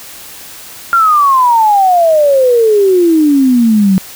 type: exponential sweep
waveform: sine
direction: down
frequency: 1396.9 to 185 Hz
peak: -5 dBFS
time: 0.93-3.98 s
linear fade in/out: 0 ms
effects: white hiss -31 dBFS RMS until 4.15 s